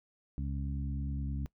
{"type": "harmonic tone with a mistuned harmonic", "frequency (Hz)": 69.3, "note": "C#2", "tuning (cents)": 0, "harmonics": [1, 2, 3, 4], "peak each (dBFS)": [-35, -38, -43, -45], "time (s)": [0.38, 1.46], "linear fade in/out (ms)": 0, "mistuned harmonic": 1, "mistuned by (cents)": 18, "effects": ["noise-tail reverb RT60 0.1 s tail -21 dB re dry"]}